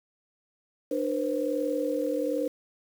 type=tone cluster; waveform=sine; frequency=297.7 / 484.9 / 526 Hz; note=D4 / B4 / C5; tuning=+24 / -32 / +9 cents; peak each=-30 dBFS; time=0.91-2.48 s; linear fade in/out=5 ms; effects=8-bit